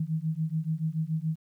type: beating tone pair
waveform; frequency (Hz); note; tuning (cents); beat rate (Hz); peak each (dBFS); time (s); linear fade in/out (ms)
sine; 155.56 / 162.56; D#3 / E3; 0 / -24; 7; -30; 0-1.36; 5
effects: 11-bit